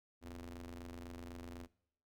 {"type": "ring-modulated tone", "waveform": "sawtooth", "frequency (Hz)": 88, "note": "F2", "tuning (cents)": 14, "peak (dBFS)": -40, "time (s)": [0.21, 1.68], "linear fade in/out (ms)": 50, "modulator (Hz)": 164, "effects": ["noise-tail reverb RT60 0.7 s tail -22 dB re dry"]}